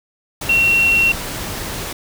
sine tone in noise, 2729 Hz, F7, 41 cents flat, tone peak -11 dBFS, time 0.49-1.12 s, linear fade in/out 5 ms, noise pink, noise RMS -26 dBFS, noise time 0.41-1.93 s, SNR +12 dB, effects none

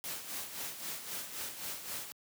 white noise with tremolo, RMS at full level -39 dBFS, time 0.04-2.12 s, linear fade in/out 0 ms, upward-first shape sine, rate 3.8 Hz, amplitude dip 60%, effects high-pass 100 Hz 12 dB/octave

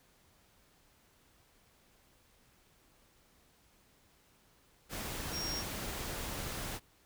sine tone in noise, 5580 Hz, F8, 2 cents flat, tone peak -37 dBFS, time 5.31-5.64 s, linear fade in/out 50 ms, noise pink, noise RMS -40 dBFS, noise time 4.89-6.8 s, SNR 0 dB, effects pink hiss -67 dBFS RMS until 7.05 s

